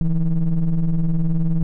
triangle ring-modulated tone, 77.78 Hz, D#2, in tune, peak -10 dBFS, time 0.01-1.63 s, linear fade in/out 0 ms, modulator 87.4 Hz, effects none

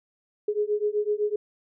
sine beating tone pair, 414.5 / 422.4 Hz, G#4 / G#4, -3 / +29 cents, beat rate 7.9 Hz, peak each -26 dBFS, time 0.48-1.36 s, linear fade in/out 5 ms, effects none

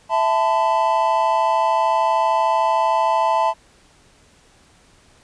triangle chord, E suspended fourth, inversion none, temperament equal with one note detuned, 659.3 / 880 / 1013.2 Hz, E5 / A5 / B5, 0 / 0 / +44 cents, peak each -19 / -16 / -19 dBFS, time 0.09-3.54 s, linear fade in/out 50 ms, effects pink hiss -53 dBFS RMS until 5.23 s + resampled to 22050 Hz

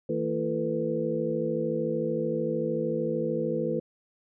sine tone cluster, 160.1 / 227.7 / 340.1 / 446.3 / 499.6 Hz, D#3 / A#3 / F4 / A4 / B4, +50 / -40 / -46 / +25 / +20 cents, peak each -34 / -33 / -33 / -32 / -30 dBFS, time 0.09-3.8 s, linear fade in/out 5 ms, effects none

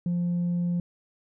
triangle tone with tanh clipping, 174.61 Hz, F3, in tune, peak -24 dBFS, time 0.06-0.8 s, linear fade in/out 2 ms, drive 6 dB, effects none

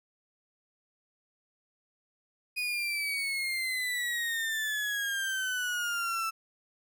35% pulse exponential sweep, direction down, 2489 to 1318.5 Hz, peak -28 dBFS, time 2.56-6.31 s, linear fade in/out 20 ms, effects none

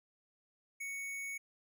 square tone, 2223 Hz, C#7, 4 cents sharp, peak -40 dBFS, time 0.8-1.38 s, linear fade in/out 10 ms, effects none

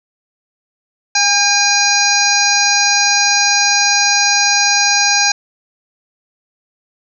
harmonic tone with a mistuned harmonic, 815 Hz, G#5, 33 cents flat, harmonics 1 / 2 / 3 / 5 / 6 / 7 / 8, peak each -18 / -18 / -18 / -18 / -18 / -18 / -18 dBFS, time 1.15-5.32 s, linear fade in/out 5 ms, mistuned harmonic 2, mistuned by -22 cents, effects none

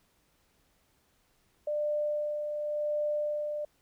sine tone with tremolo, 596 Hz, D5, 25 cents sharp, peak -27 dBFS, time 1.67-3.65 s, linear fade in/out 5 ms, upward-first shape sine, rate 0.91 Hz, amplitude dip 40%, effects pink hiss -70 dBFS RMS until 3.81 s

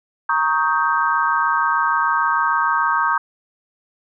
sine chord, Eb dominant seventh, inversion second, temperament equal with one note detuned, 932.3 / 1108.7 / 1255.3 / 1568 Hz, Bb5 / Db6 / Eb6 / G6, 0 / 0 / +15 / 0 cents, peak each -21 dBFS, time 0.29-3.18 s, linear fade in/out 5 ms, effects none

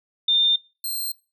sine / 5% pulse tone pair in turn, 3610 / 4168 Hz, A7 / C8, +44 / -7 cents, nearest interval major second, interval 249 cents, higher second, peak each -16 / -19 dBFS, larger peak first, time 0.28-0.56 / 0.84-1.12 s, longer neither, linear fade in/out 5 ms, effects noise-tail reverb RT60 0.3 s tail -20 dB re dry

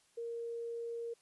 sine tone, 466.2 Hz, A#4, in tune, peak -38 dBFS, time 0.17-1.14 s, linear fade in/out 10 ms, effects white hiss -70 dBFS RMS until 1.21 s + resampled to 24000 Hz

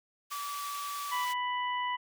pink high-pass noise, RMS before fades -43 dBFS, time 0.3-1.34 s, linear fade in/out 20 ms, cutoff 2000 Hz, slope 12 dB/octave
triangle tone, 1152 Hz, D6, 34 cents flat, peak -34 dBFS, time 0.31-1.25 s, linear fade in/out 10 ms
harmonic tone, 990 Hz, B5, 4 cents sharp, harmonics 1 / 2 / 3, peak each -31 / -37 / -41 dBFS, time 1.11-1.97 s, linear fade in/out 20 ms
effects none

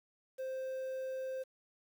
triangle tone with quantisation, 523.3 Hz, C5, in tune, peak -35 dBFS, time 0.38-1.44 s, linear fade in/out 20 ms, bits 10, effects none

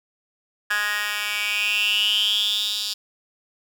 10% pulse tone with high-pass filter sweep, 207.7 Hz, G#3, in tune, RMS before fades -23 dBFS, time 0.7-2.94 s, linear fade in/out 10 ms, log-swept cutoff 1700 to 4200 Hz, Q 9.7, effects none

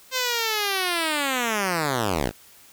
5% pulse linear sweep, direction down, 523 to 48.51 Hz, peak -11 dBFS, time 0.11-2.32 s, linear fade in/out 50 ms, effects white hiss -51 dBFS RMS until 2.72 s

